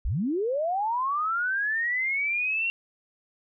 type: linear sweep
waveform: sine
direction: up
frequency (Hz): 36.71 to 2758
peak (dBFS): -24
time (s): 0.05-2.7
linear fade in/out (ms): 0
effects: none